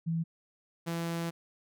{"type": "tone pair in turn", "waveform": ["sine", "sawtooth"], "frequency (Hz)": [164.81, 167.88], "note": ["E3", "E3"], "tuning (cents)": [0, 32], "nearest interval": "unison", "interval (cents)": 32, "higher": "second", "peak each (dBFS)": -28, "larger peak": "neither", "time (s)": [[0.06, 0.24], [0.86, 1.31]], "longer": "second", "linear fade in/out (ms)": 20, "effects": []}